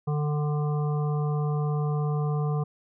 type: harmonic tone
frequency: 148.6 Hz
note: D3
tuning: 21 cents sharp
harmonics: 1 / 3 / 5 / 7 / 8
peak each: -24 / -34 / -38 / -41 / -42 dBFS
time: 0.07-2.64 s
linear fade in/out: 10 ms
effects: none